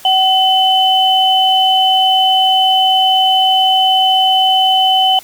sine tone pair together, 757 / 3028 Hz, F#5 / F#7, +39 / +39 cents, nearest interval 2 octaves, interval 2400 cents, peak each -11 dBFS, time 0.05-5.19 s, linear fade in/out 2 ms, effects white hiss -38 dBFS RMS until 5.23 s + Opus 48 kbps

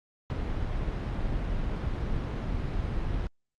brown noise, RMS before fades -30 dBFS, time 0.3-3.27 s, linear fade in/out 0 ms, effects low-pass 4000 Hz 12 dB/octave + Opus 48 kbps

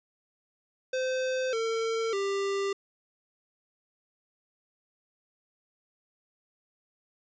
square tone with pitch steps, 516 / 451.8 / 395.6 Hz, C5 / A4 / G4, -24 / +46 / +16 cents, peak -28 dBFS, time 0.93-2.73 s, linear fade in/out 5 ms, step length 600 ms, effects resampled to 16000 Hz + 11-bit

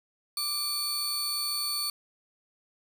sawtooth tone pair together, 1183 / 4466 Hz, D6 / C#8, +12 / +12 cents, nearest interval octave + major seventh, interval 2300 cents, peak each -36 / -26 dBFS, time 0.37-1.9 s, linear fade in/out 2 ms, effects none

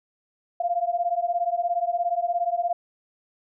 sine beating tone pair, 687 / 704 Hz, F5 / F5, -29 / +14 cents, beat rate 17 Hz, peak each -25 dBFS, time 0.6-2.73 s, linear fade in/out 5 ms, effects none

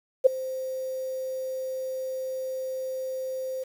sine tone with ADSR envelope, 521 Hz, C5, 7 cents flat, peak -9 dBFS, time 0.24-3.64 s, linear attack 23 ms, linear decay 9 ms, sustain -20 dB, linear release 11 ms, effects 8-bit

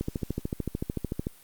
click train, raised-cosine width 3 ms, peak -16 dBFS, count 18, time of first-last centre 0.01-1.269 s, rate 13.5 Hz, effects white hiss -55 dBFS RMS until 1.43 s + Opus 48 kbps

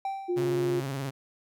triangle tone with exponential decay, 780 Hz, G5, 9 cents flat, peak -25 dBFS, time 0.05-0.74 s, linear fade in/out 2 ms, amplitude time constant 150 ms
sine tone, 355.2 Hz, F4, 29 cents sharp, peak -25 dBFS, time 0.28-0.81 s, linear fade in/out 20 ms
sawtooth tone with vibrato, 136.2 Hz, C#3, 30 cents flat, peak -27 dBFS, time 0.36-1.11 s, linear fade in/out 20 ms, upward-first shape sine, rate 19 Hz, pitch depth 70 cents each way
effects none

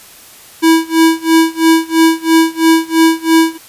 square tone with tremolo, 325.6 Hz, E4, 21 cents flat, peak -5 dBFS, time 0.62-3.58 s, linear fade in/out 20 ms, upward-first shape sine, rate 3 Hz, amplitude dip 95%, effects white hiss -38 dBFS RMS until 3.68 s + resampled to 32000 Hz

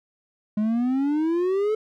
triangle exponential sweep, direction up, 207.7 to 439.4 Hz, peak -18 dBFS, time 0.57-1.75 s, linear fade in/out 5 ms, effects none

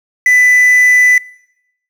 triangle tone with quantisation, 1993 Hz, B6, 15 cents sharp, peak -4 dBFS, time 0.26-1.18 s, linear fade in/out 2 ms, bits 5, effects noise-tail reverb RT60 0.8 s tail -22 dB re dry

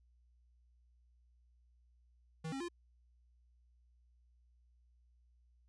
square tone with pitch steps, 160 / 270.1 / 346.9 Hz, D#3 / C#4 / F4, +49 / -45 / -12 cents, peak -40 dBFS, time 2.44-2.686 s, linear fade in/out 10 ms, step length 82 ms, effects added 60 Hz sine -66 dBFS peak until 5.68 s + resampled to 22050 Hz

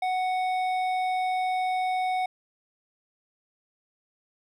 sine tone with hard clipping, 741 Hz, F#5, 2 cents sharp, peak -26 dBFS, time 0.02-2.26 s, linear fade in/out 5 ms, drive 9 dB, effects none

